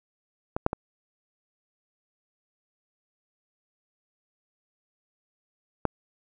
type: clicks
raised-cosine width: 1 ms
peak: -14 / -6 / -14 / -8 dBFS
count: 4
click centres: 0.565 / 0.664 / 0.731 / 5.853 s
effects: none